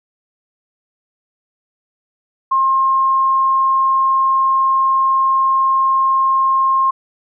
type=tone; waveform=sine; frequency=1066 Hz; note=C6; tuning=32 cents sharp; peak=-11 dBFS; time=2.51-6.91 s; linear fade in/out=10 ms; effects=none